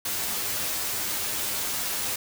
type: noise with comb filter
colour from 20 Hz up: white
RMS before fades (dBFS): -29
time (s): 0.05-2.16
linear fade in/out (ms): 5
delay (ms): 9.8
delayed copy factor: +0.55
effects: none